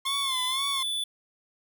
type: tone with vibrato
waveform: sawtooth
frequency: 1064 Hz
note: C6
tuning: 29 cents sharp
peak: -27 dBFS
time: 0.05-0.83 s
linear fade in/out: 5 ms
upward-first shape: sine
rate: 2 Hz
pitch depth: 91 cents each way
type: tone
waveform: square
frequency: 3473 Hz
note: A7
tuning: 23 cents flat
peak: -28 dBFS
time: 0.06-1.04 s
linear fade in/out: 5 ms
effects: none